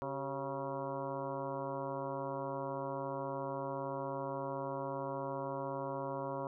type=harmonic tone with a mistuned harmonic; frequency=137.4 Hz; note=C#3; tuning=15 cents flat; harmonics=1 / 2 / 3 / 4 / 5 / 6 / 7 / 8 / 9 / 10; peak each=-46 / -46 / -45 / -41 / -47 / -54 / -43 / -48 / -56 / -55 dBFS; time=0.02-6.47 s; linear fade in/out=0 ms; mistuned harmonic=3; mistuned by=-91 cents; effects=none